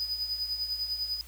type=tone with tremolo; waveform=triangle; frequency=4978 Hz; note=D#8; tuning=in tune; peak=-26 dBFS; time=0-1.21 s; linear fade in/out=0 ms; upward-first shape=triangle; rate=10 Hz; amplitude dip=70%; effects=added 60 Hz sine -48 dBFS peak until 1.27 s + white hiss -53 dBFS RMS until 1.27 s